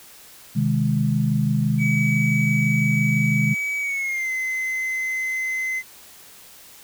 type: chord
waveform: sine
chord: Ab major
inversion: first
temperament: just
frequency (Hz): 129.78 / 155.74 / 207.7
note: C3 / Eb3 / Ab3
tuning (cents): -14 / +2 / 0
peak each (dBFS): -22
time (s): 0.55-3.55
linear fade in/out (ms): 20
type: tone with pitch glide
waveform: triangle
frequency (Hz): 2277 to 2052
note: C#7 to C7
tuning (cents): +46 to -34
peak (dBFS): -21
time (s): 1.78-5.83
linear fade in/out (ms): 50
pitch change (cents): -180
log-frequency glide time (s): 3.8-4.32
effects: white hiss -46 dBFS RMS until 6.83 s